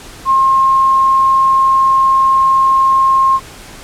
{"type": "tone", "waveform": "sine", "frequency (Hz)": 1068, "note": "C6", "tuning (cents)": 35, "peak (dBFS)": -7, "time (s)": [0.25, 3.4], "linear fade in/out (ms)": 50, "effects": ["pink hiss -34 dBFS RMS until 3.83 s", "low-pass 11000 Hz 12 dB/octave"]}